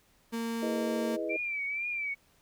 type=tone; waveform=35% pulse; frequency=229.8 Hz; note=A#3; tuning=25 cents flat; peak=-30 dBFS; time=0.32-1.17 s; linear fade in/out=20 ms
type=chord; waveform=sine; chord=E major seventh; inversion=none; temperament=equal; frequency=329.6 / 415.3 / 493.9 / 622.3 Hz; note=E4 / G#4 / B4 / D#5; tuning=0 / 0 / 0 / 0 cents; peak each=-36 / -38 / -38 / -35 dBFS; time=0.62-1.37 s; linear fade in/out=10 ms
type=tone with vibrato; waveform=sine; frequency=2331 Hz; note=D7; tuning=14 cents flat; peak=-31 dBFS; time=1.29-2.15 s; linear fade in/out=20 ms; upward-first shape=triangle; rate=2.1 Hz; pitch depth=87 cents each way
effects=pink hiss -66 dBFS RMS until 2.41 s